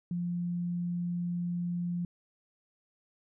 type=tone; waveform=sine; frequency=174.61 Hz; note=F3; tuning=in tune; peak=-30 dBFS; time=0.11-2.05 s; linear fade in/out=2 ms; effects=none